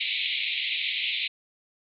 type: band-pass noise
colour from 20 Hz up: pink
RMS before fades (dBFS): -29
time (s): 0-1.28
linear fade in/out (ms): 10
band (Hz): 2100 to 4000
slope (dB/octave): 96
effects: none